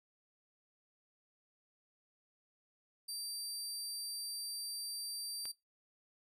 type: tone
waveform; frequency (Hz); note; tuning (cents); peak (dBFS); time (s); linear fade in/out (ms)
25% pulse; 4680; D8; -7; -36; 3.08-5.52; 10
type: click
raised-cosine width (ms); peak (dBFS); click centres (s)
0.2; -32; 5.455
effects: noise-tail reverb RT60 0.2 s tail -21 dB re dry